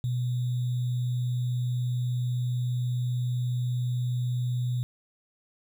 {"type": "tone with sample-and-hold", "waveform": "sine", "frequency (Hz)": 123.47, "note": "B2", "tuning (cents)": 0, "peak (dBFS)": -25, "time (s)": [0.04, 4.83], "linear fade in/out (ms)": 0, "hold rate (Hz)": 3675, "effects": []}